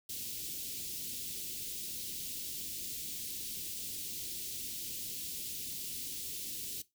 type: band-stop noise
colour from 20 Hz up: white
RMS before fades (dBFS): -41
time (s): 0.09-6.82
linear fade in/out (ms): 5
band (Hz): 390 to 2900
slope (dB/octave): 24
effects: noise-tail reverb RT60 0.2 s tail -18 dB re dry